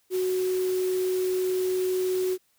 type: tone in noise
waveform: sine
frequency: 370 Hz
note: F#4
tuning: in tune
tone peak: -23 dBFS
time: 0.1-2.38 s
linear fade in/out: 50 ms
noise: white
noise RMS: -40 dBFS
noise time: 0.1-2.38 s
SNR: +14 dB
effects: white hiss -68 dBFS RMS until 2.58 s